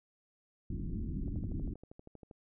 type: low-pass noise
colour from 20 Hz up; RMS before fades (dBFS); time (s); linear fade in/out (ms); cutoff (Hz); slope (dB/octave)
pink; -37; 0.7-1.74; 5; 320; 48
type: click train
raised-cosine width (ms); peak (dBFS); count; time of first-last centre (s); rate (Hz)
2; -37; 14; 1.28-2.312; 12.6
effects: none